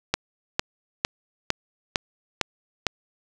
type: click train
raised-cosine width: 0.2 ms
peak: -3 dBFS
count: 7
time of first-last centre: 0.14-2.867 s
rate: 2.2 Hz
effects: none